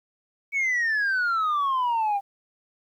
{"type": "exponential sweep", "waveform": "sine", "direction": "down", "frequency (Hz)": [2266, 784], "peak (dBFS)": -19, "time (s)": [0.52, 2.21], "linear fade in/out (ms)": 50, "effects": ["tanh soft clip ceiling -20 dBFS", "10-bit"]}